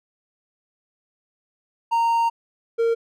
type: tone pair in turn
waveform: triangle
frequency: 925 / 460.6 Hz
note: A#5 / A#4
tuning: -14 / -21 cents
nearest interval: octave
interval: 1207 cents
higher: first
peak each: -15 dBFS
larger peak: neither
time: 1.91-2.3 / 2.78-2.95 s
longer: first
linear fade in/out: 20 ms
effects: none